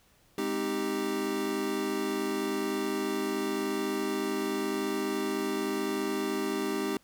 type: chord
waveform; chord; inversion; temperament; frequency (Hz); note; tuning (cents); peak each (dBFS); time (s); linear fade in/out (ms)
square; Ab major seventh; none; equal; 207.7 / 261.6 / 311.1 / 392; Ab3 / C4 / Eb4 / G4; 0 / 0 / 0 / 0; -38 / -37 / -35 / -33; 0.38-6.97; 2
effects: pink hiss -64 dBFS RMS until 7.03 s